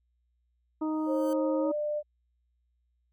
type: harmonic tone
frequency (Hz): 311.1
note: D#4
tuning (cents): 0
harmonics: 1 / 2 / 3 / 4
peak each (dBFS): -28 / -40 / -39 / -43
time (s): 0.81-1.72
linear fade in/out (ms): 10
type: tone with exponential growth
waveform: 5% pulse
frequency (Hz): 1540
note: G6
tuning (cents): -31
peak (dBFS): -34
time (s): 0.87-1.33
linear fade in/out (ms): 0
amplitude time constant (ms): 100
type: tone with pitch glide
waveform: sine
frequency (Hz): 535 to 597.1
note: C5 to D5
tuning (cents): +38 to +29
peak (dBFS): -28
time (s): 1.06-2.03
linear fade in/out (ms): 50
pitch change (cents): +191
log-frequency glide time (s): 1.61-1.74
effects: added 60 Hz sine -70 dBFS peak until 3.12 s